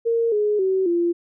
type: tone with pitch steps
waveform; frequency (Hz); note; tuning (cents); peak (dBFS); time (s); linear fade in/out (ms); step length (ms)
sine; 461.9 / 418.7 / 379.5 / 344; A#4 / G#4 / F#4 / F4; -16 / +14 / +44 / -26; -17; 0.05-1.13; 20; 270
effects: none